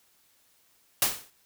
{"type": "noise with exponential decay", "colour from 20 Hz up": "white", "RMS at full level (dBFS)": -20, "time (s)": [1.02, 1.3], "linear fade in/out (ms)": 1, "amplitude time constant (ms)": 59, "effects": ["white hiss -65 dBFS RMS until 1.45 s"]}